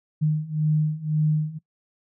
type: beating tone pair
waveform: sine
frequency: 152.5 / 154.4 Hz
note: D#3 / D#3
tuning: -34 / -13 cents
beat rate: 1.9 Hz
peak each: -24 / -22 dBFS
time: 0.21-1.59 s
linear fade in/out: 20 ms
effects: noise-tail reverb RT60 0.1 s tail -22 dB re dry